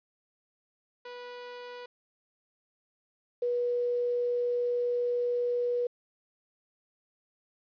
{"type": "tone pair in turn", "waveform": ["sawtooth", "sine"], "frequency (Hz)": [489.9, 485.4], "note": ["B4", "B4"], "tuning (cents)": [-14, -30], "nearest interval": "unison", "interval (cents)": 16, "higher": "first", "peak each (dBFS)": [-37, -26], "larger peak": "second", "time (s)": [[1.05, 1.86], [3.42, 5.87]], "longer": "second", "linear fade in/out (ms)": 5, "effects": ["resampled to 11025 Hz", "10-bit"]}